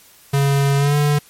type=tone with pitch glide; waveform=square; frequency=139.6 to 146.63 Hz; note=C#3 to D3; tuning=+13 to -2 cents; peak=-14 dBFS; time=0.33-1.19 s; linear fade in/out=10 ms; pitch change=+85 cents; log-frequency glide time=0.77-0.96 s; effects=white hiss -48 dBFS RMS until 1.29 s + MP3 64 kbps